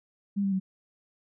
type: tone with pitch steps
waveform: sine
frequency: 200.4 / 196.1 / 189.5 Hz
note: G3 / G3 / F#3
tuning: +38 / +1 / +42 cents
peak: -24 dBFS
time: 0.36-0.6 s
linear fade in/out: 20 ms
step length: 80 ms
effects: none